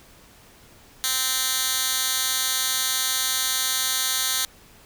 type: tone with high-pass filter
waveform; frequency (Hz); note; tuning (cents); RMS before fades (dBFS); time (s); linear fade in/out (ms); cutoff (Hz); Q
10% pulse; 260; C4; -11; -24; 1.04-4.45; 0; 3600; 0.67
effects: pink hiss -51 dBFS RMS until 4.85 s